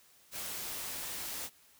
white noise, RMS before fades -40 dBFS, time 0.31-1.5 s, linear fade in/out 50 ms, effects white hiss -63 dBFS RMS until 1.79 s

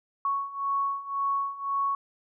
sine beating tone pair, 1108.7 / 1110.6 Hz, C#6 / C#6, 0 / +3 cents, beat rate 1.9 Hz, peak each -31 / -28 dBFS, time 0.25-1.95 s, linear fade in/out 2 ms, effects none

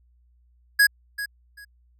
square tone with echo, 1661.2 Hz, G#6, in tune, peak -14 dBFS, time 0.79-0.87 s, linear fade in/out 10 ms, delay 390 ms, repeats 2, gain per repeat -14 dB, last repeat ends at 1.65 s, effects added 60 Hz sine -57 dBFS peak until 1.99 s

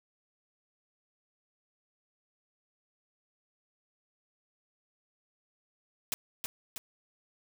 white noise with echo, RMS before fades -32 dBFS, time 6.12-6.14 s, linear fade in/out 0 ms, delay 320 ms, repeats 2, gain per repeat -4 dB, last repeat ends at 6.78 s, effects none

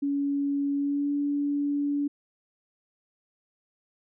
sine tone with pitch glide, 282.2 to 287 Hz, C#4 to D4, +31 to -40 cents, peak -24 dBFS, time 0.02-2.08 s, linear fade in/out 10 ms, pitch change +29 cents, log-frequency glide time 0.75-1.11 s, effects none

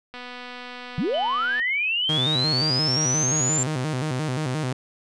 click train, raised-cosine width 0.3 ms, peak -22 dBFS, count 361, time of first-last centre 0.14-1.597 s, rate 247 Hz
sine linear sweep, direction up, 138.59 to 7350 Hz, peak -21 dBFS, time 0.98-3.63 s, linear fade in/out 0 ms
sine tone with exponential decay, 3030 Hz, F#7, 40 cents sharp, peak -30 dBFS, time 1.14-3.81 s, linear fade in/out 1 ms, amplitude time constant 580 ms
sawtooth tone with vibrato, 140.7 Hz, C#3, 26 cents sharp, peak -20 dBFS, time 2.09-4.73 s, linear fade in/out 5 ms, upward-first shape square, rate 5.7 Hz, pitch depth 170 cents each way
effects resampled to 22050 Hz

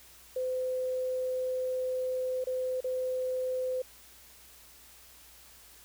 sine tone with dropouts, 511 Hz, C5, 41 cents flat, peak -29 dBFS, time 0.36-3.82 s, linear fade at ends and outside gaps 5 ms, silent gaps 2.442-2.469 / 2.806-2.842 s, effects added 60 Hz sine -64 dBFS peak until 5.84 s + white hiss -55 dBFS RMS until 5.84 s

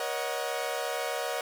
sawtooth chord, D# minor seventh, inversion second, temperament equal with one note detuned, 477.1 / 554.4 / 622.3 / 740 Hz, A#4 / C#5 / D#5 / F#5, +40 / 0 / 0 / 0 cents, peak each -32 dBFS, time 0-1.41 s, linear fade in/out 2 ms, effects none

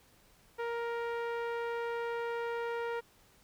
sawtooth tone with low-pass filter, 468.2 Hz, A#4, 8 cents sharp, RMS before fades -36 dBFS, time 0.58-3.01 s, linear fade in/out 20 ms, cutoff 1900 Hz, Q 0.97, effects pink hiss -64 dBFS RMS until 3.43 s

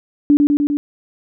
sine tone with echo, 290.6 Hz, D4, 18 cents flat, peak -7 dBFS, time 0.3-0.37 s, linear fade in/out 0 ms, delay 100 ms, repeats 4, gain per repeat -2 dB, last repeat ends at 0.77 s, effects none

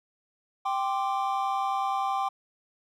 triangle chord, G suspended fourth, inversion none, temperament just, 784 / 1045.3 / 1176 Hz, G5 / C6 / D6, 0 / -2 / +2 cents, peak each -26 / -30 / -30 dBFS, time 0.65-2.29 s, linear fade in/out 10 ms, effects none

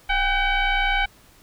sine tone with frequency modulation, 740 Hz, F#5, in tune, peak -18 dBFS, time 0.09-1.06 s, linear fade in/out 10 ms, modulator 770 Hz, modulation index 2.8, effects pink hiss -53 dBFS RMS until 1.42 s

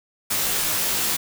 white noise with comb filter, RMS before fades -23 dBFS, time 0.3-1.17 s, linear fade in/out 10 ms, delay 17 ms, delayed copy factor -0.75, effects none

